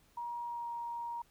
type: tone with pitch glide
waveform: sine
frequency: 950 to 941.8 Hz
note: A#5 to A#5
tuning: +33 to +18 cents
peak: -37 dBFS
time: 0.17-1.22 s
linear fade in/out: 5 ms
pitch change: -15 cents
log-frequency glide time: 0.44-0.69 s
effects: pink hiss -68 dBFS RMS until 1.3 s